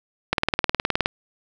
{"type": "click train", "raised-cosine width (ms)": 0.3, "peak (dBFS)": -3, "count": 15, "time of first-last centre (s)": [0.33, 1.059], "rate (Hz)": 19.2, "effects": []}